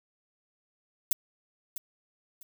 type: noise with echo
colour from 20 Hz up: violet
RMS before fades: -24 dBFS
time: 1.11-1.13 s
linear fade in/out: 2 ms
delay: 650 ms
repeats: 2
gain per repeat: -12 dB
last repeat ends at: 2.43 s
effects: none